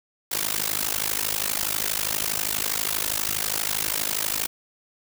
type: noise with amplitude modulation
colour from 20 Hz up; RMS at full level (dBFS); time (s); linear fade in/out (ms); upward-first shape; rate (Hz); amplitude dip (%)
white; -22; 0.31-4.47; 10; sine; 52.4; 100
effects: none